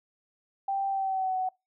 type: tone with pitch glide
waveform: sine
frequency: 784 to 746.9 Hz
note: G5 to F#5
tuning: 0 to +16 cents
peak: -26 dBFS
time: 0.68-1.49 s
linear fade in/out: 5 ms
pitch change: -84 cents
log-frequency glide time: 0.89-1.36 s
effects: noise-tail reverb RT60 0.2 s tail -23 dB re dry